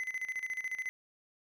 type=tone with tremolo; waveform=triangle; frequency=2034 Hz; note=C7; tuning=50 cents flat; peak=-31 dBFS; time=0-0.89 s; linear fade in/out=0 ms; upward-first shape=square; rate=14 Hz; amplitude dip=75%; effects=none